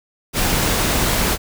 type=noise; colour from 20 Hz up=pink; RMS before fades=-18 dBFS; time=0.33-1.38 s; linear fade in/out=50 ms; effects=none